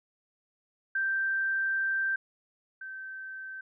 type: tone pair in turn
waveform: sine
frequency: 1568 / 1548.2 Hz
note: G6 / G6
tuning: 0 / -22 cents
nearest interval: unison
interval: 22 cents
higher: first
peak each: -26 / -38 dBFS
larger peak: first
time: 0.95-2.16 / 2.81-3.61 s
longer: first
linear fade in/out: 5 ms
effects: none